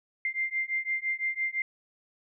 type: beating tone pair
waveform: sine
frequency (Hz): 2093 / 2098.9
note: C7 / C7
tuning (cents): 0 / +5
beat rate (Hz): 5.9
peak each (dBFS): -31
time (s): 0.25-1.62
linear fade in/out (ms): 2
effects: none